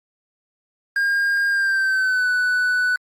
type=tone with pitch glide; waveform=triangle; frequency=1614 to 1488.6 Hz; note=G#6 to F#6; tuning=-50 to +10 cents; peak=-15 dBFS; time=0.96-2.96 s; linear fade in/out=2 ms; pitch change=-140 cents; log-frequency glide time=1.49-2.29 s; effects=Opus 32 kbps